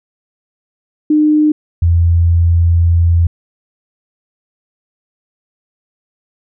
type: tone pair in turn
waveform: sine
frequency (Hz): 303.5 / 84.87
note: D#4 / F2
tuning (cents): -43 / -49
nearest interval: octave + minor seventh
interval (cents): 2206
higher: first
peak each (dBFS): -7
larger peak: neither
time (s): 1.1-1.52 / 1.82-3.27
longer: second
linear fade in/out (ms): 5
effects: none